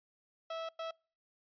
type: tone bursts at uneven times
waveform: 30% pulse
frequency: 654 Hz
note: E5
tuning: 14 cents flat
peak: -35 dBFS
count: 2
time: 0.5-0.69 / 0.79-0.91 s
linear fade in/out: 5 ms
effects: noise-tail reverb RT60 0.4 s tail -26 dB re dry + resampled to 11025 Hz